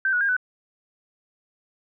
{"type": "tone with pitch steps", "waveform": "sine", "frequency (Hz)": [1556, 1464, 1614, 1498], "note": ["G6", "F#6", "G#6", "F#6"], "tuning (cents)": [-13, -19, -50, 21], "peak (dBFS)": -19, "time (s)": [0.05, 0.366], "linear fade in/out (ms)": 2, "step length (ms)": 79, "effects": []}